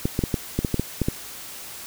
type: clicks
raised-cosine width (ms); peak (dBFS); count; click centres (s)
3; -8; 10; 0.055 / 0.191 / 0.238 / 0.342 / 0.59 / 0.648 / 0.743 / 0.796 / 1.017 / 1.085
effects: white hiss -38 dBFS RMS until 1.86 s